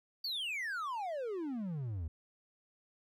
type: exponential sweep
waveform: triangle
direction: down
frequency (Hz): 4664 to 74.6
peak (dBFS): -34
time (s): 0.24-2.08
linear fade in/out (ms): 5
effects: none